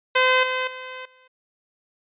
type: tone with level steps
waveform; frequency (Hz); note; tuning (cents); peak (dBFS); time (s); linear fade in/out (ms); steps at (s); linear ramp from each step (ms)
10% pulse; 513; C5; -34; -7 / -14 / -25 / -44; 0.15-1.28; 10; 0.43 / 0.67 / 1.05; 5
effects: resampled to 8000 Hz